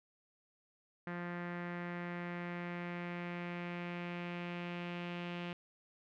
sawtooth tone with low-pass filter sweep, 174.61 Hz, F3, in tune, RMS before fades -42 dBFS, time 1.07-5.53 s, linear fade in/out 2 ms, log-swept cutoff 1800 to 2800 Hz, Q 3, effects none

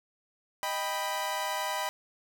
sawtooth chord, Eb augmented, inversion none, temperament equal with one note detuned, 622.3 / 788.1 / 987.8 Hz, Eb5 / G5 / B5, 0 / +9 / 0 cents, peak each -33 / -32 / -29 dBFS, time 0.63-1.89 s, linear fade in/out 0 ms, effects none

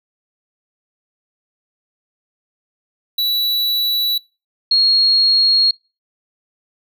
square / sine tone pair in turn, 3936 / 4288 Hz, B7 / C8, -7 / +42 cents, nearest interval minor second, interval 149 cents, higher second, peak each -16 / -10 dBFS, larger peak second, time 3.18-4.18 / 4.71-5.71 s, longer neither, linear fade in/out 5 ms, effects noise-tail reverb RT60 0.3 s tail -24 dB re dry

